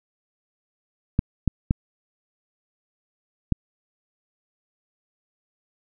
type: clicks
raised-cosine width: 5 ms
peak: -6 dBFS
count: 4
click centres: 1.191 / 1.477 / 1.709 / 3.523 s
effects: none